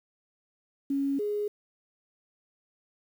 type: tone pair in turn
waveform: sine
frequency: 277.2 / 415.3 Hz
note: C#4 / G#4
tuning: 0 / 0 cents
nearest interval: perfect fifth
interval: 700 cents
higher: second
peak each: -25 / -27 dBFS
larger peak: first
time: 0.9-1.19 / 1.19-1.48 s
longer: neither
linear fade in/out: 5 ms
effects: 9-bit